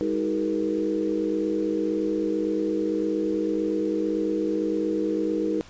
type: tone cluster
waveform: sine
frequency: 203.4 / 317.7 / 379.5 / 426.6 / 475.4 Hz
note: G#3 / D#4 / F#4 / G#4 / A#4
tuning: -36 / +36 / +44 / +46 / +34 cents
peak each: -33 / -25 / -32 / -32 / -29 dBFS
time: 0.01-5.61 s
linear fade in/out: 0 ms
effects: pink hiss -49 dBFS RMS until 5.69 s + resampled to 16000 Hz